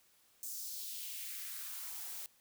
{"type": "noise with high-pass filter sweep", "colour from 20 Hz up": "blue", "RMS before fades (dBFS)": -44, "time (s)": [0.43, 2.26], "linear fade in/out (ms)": 0, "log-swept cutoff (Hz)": [6900, 520], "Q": 1.9, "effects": ["white hiss -69 dBFS RMS until 2.4 s"]}